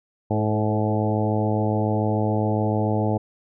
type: harmonic tone with a mistuned harmonic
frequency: 107 Hz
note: A2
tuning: 48 cents flat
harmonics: 1 / 2 / 3 / 4 / 5 / 6 / 7 / 8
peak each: -23 / -26 / -28 / -29 / -30 / -31 / -31 / -32 dBFS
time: 0.3-3.18 s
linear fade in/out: 10 ms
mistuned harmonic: 4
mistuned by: +23 cents
effects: none